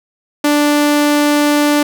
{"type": "tone", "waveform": "sawtooth", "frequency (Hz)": 293.7, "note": "D4", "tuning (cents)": 0, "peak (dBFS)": -6, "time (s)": [0.44, 1.83], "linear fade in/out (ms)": 5, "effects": []}